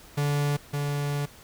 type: tone pair in turn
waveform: 45% pulse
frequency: 144.8 / 144.21 Hz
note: D3 / D3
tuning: -24 / -31 cents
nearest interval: unison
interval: 7 cents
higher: first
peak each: -23 / -26 dBFS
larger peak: first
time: 0.17-0.57 / 0.73-1.26 s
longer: second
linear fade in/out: 10 ms
effects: pink hiss -50 dBFS RMS until 1.43 s